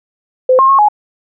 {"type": "tone with pitch steps", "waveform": "sine", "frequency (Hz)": [513, 1067, 1089, 838], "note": ["C5", "C6", "C#6", "G#5"], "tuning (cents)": [-34, 34, -31, 15], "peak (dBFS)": -5, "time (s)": [0.49, 0.886], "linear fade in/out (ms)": 5, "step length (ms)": 99, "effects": []}